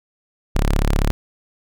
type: tone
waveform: sawtooth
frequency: 35.24 Hz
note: C#1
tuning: 29 cents sharp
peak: -11 dBFS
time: 0.55-1.11 s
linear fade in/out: 0 ms
effects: none